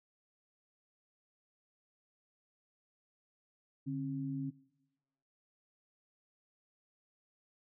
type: tone pair together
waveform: sine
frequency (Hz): 144.65 / 270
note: D3 / C#4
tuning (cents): -26 / -45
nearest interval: major seventh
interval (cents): 1081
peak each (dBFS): -38 / -37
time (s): 3.86-4.51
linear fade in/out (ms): 20
effects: noise-tail reverb RT60 1.0 s tail -22 dB re dry